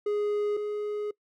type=tone pair in turn; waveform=triangle; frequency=415.3 / 417.9 Hz; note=G#4 / G#4; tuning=0 / +11 cents; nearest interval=unison; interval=11 cents; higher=second; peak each=-23 / -27 dBFS; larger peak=first; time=0.06-0.57 / 0.57-1.11 s; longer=second; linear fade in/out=5 ms; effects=noise-tail reverb RT60 0.1 s tail -22 dB re dry